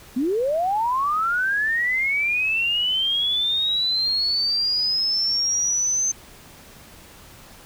sine linear sweep, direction up, 233.1 to 6272 Hz, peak -19 dBFS, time 0.16-6.12 s, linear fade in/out 10 ms, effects pink hiss -46 dBFS RMS until 7.65 s

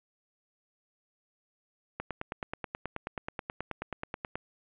click train, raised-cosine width 0.5 ms, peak -19 dBFS, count 23, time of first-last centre 2-4.355 s, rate 9.34 Hz, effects resampled to 8000 Hz + 9-bit

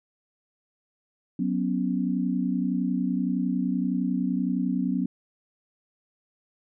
sine chord, F# suspended fourth, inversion none, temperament just, 185 / 246.7 / 277.5 Hz, F#3 / B3 / C#4, 0 / -2 / +2 cents, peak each -27 / -27 / -29 dBFS, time 1.39-5.06 s, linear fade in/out 5 ms, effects none

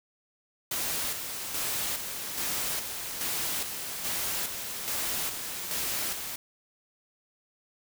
white noise with tremolo, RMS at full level -31 dBFS, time 0.71-6.36 s, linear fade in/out 5 ms, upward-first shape square, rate 1.2 Hz, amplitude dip 45%, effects none

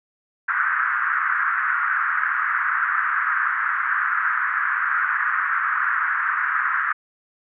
white band-pass noise, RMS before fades -22 dBFS, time 0.48-6.93 s, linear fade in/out 10 ms, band 1200 to 1700 Hz, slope 48 dB/octave, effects none

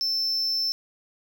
triangle tone, 5320 Hz, E8, 15 cents sharp, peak -22 dBFS, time 0.01-0.72 s, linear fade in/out 0 ms, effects none

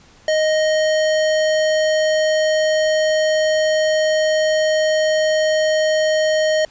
square tone, 622.3 Hz, D#5, in tune, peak -15 dBFS, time 0.28-6.65 s, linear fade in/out 2 ms, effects pink hiss -49 dBFS RMS until 6.7 s + resampled to 16000 Hz

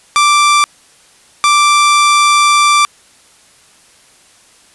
sawtooth tone bursts at uneven times, 1174.7 Hz, D6, in tune, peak -3 dBFS, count 2, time 0.16-0.64 / 1.44-2.85 s, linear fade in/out 0 ms, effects white hiss -46 dBFS RMS until 4.74 s + resampled to 24000 Hz

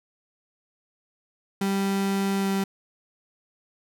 35% pulse tone with pitch glide, 196.1 to 194.86 Hz, G3 to G3, +1 to -10 cents, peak -21 dBFS, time 1.61-2.64 s, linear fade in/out 5 ms, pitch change -11 cents, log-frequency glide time 2.38-2.48 s, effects none

